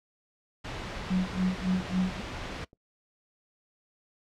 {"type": "noise", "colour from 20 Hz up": "pink", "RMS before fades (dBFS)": -37, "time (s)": [0.64, 2.65], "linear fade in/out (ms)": 10}
{"type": "tone with tremolo", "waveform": "sine", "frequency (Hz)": 185, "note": "F#3", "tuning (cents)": 0, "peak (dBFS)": -22, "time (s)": [1.1, 2.21], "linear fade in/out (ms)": 10, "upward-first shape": "sine", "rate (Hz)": 3.6, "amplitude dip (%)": 100}
{"type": "clicks", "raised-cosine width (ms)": 2, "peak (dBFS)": [-31, -41], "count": 2, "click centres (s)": [2.023, 2.731]}
{"effects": ["noise-tail reverb RT60 0.1 s tail -20 dB re dry", "low-pass 4000 Hz 12 dB/octave"]}